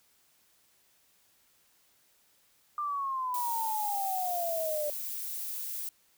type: exponential sweep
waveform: sine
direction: down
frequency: 1200 to 585 Hz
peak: -30 dBFS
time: 2.78-4.9 s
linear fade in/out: 2 ms
type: noise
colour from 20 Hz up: violet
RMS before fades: -37 dBFS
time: 3.34-5.89 s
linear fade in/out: 2 ms
effects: white hiss -67 dBFS RMS until 6.17 s